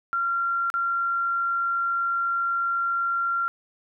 sine tone with dropouts, 1377 Hz, F6, 25 cents flat, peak -22 dBFS, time 0.13-3.48 s, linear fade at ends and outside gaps 0 ms, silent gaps 0.701-0.74 s, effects none

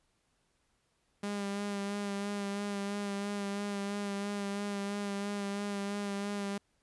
sawtooth tone with vibrato, 201.7 Hz, G3, 50 cents sharp, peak -30 dBFS, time 1.23-6.58 s, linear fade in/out 5 ms, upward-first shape sine, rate 3 Hz, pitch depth 23 cents each way, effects pink hiss -75 dBFS RMS until 6.82 s + resampled to 24000 Hz

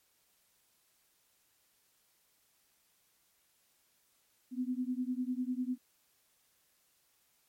sine beating tone pair, 247.9 / 257.9 Hz, B3 / C4, +7 / -25 cents, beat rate 10 Hz, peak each -35 / -36 dBFS, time 4.51-5.78 s, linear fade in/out 50 ms, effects white hiss -72 dBFS RMS until 7.48 s + MP3 64 kbps

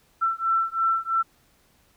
sine beating tone pair, 1339 / 1342 Hz, E6 / E6, +27 / +31 cents, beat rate 3 Hz, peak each -24 / -24 dBFS, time 0.21-1.23 s, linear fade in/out 20 ms, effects pink hiss -62 dBFS RMS until 1.96 s

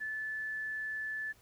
sine tone, 1741 Hz, A6, 19 cents flat, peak -35 dBFS, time 0-1.33 s, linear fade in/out 20 ms, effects pink hiss -64 dBFS RMS until 1.41 s

